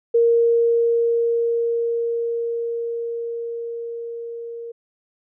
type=tone with level ramp; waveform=sine; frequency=466.2 Hz; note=A#4; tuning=in tune; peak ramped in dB=-12 to -30 dBFS; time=0.14-4.72 s; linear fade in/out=10 ms; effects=none